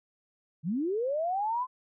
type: linear sweep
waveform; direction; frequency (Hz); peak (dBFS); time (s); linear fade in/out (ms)
sine; up; 141.3 to 1039; -27; 0.63-1.67; 50
effects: none